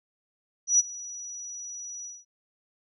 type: tone with ADSR envelope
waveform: sine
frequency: 5860 Hz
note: F#8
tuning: 18 cents flat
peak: -15 dBFS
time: 0.67-2.25 s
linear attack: 120 ms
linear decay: 26 ms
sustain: -21 dB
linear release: 200 ms
effects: none